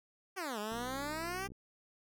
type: exponential two-way sweep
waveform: 10% pulse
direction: down then up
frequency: 401.1 to 204.5 to 401.1 Hz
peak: -29 dBFS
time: 0.36-1.48 s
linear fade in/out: 20 ms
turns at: 0.59 s
type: click train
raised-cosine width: 3 ms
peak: -38 dBFS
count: 52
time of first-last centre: 0.72-1.519 s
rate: 63.8 Hz
effects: none